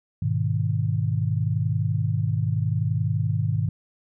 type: chord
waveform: sine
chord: G# minor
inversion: none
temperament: just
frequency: 103.83 / 124.59 / 155.74 Hz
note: G#2 / B2 / D#3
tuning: 0 / +16 / +2 cents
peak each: -24 / -26 / -26 dBFS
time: 0.22-3.69 s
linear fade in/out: 5 ms
effects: none